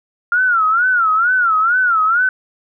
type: tone with vibrato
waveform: sine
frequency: 1385 Hz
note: F6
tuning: 15 cents flat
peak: -11 dBFS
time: 0.32-2.29 s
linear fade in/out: 2 ms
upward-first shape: sine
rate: 2.2 Hz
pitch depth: 160 cents each way
effects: none